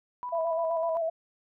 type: tone with tremolo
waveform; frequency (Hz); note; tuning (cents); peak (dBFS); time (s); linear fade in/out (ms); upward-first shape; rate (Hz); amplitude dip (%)
sine; 987.8; B5; 0; -32; 0.23-0.97; 0; square; 8.3; 40
type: tone with vibrato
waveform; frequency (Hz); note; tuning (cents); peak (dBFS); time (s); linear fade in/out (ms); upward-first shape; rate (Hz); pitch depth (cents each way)
sine; 659.3; E5; 0; -26; 0.32-1.1; 10; square; 7.9; 34
effects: none